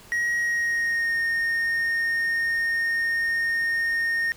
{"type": "tone with pitch glide", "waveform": "triangle", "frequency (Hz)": [1896, 1842], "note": ["A#6", "A#6"], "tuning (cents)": [29, -21], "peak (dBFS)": -20, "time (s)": [0.12, 4.32], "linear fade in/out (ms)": 0, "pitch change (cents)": -50, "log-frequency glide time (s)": [0.36, 1.18], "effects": ["pink hiss -49 dBFS RMS until 4.36 s"]}